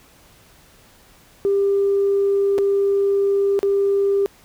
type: tone with dropouts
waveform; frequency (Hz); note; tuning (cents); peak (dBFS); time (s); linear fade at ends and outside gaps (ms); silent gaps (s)
sine; 397.6; G4; +25; -14; 1.45-4.26; 0; 2.581-2.586 / 3.591-3.63
effects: tanh soft clip ceiling -10 dBFS + pink hiss -51 dBFS RMS until 4.44 s